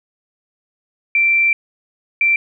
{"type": "tone pair in turn", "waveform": "sine", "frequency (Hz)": [2349, 2349], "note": ["D7", "D7"], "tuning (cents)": [0, 0], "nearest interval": "unison", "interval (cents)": 0, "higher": "neither", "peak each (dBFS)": -11, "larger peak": "neither", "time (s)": [[1.15, 1.53], [2.21, 2.36]], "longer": "first", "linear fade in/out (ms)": 2, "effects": []}